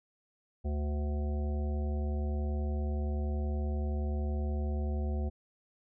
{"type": "harmonic tone with a mistuned harmonic", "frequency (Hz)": 73.42, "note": "D2", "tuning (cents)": 0, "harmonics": [1, 3, 5, 7, 9, 10], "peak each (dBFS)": [-30, -40, -44, -47, -49, -50], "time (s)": [0.64, 5.3], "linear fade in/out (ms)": 20, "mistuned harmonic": 10, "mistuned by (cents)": 40, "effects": []}